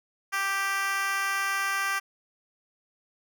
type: tone with high-pass filter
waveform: 10% pulse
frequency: 392.2 Hz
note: G4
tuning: 1 cent sharp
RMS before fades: -28 dBFS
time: 0.32-2 s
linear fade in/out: 20 ms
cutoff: 1300 Hz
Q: 1.7
effects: none